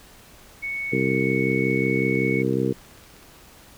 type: tone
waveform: sine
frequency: 2217 Hz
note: C#7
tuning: in tune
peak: -26 dBFS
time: 0.62-2.43 s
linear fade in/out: 20 ms
type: harmonic tone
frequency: 65.41 Hz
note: C2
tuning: in tune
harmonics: 2 / 3 / 4 / 5 / 6 / 7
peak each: -27 / -27 / -27 / -27 / -27 / -27 dBFS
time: 0.92-2.73 s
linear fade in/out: 10 ms
type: click train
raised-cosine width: 0.2 ms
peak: -34 dBFS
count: 28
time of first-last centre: 1.52-3.229 s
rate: 15.8 Hz
effects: pink hiss -49 dBFS RMS until 3.77 s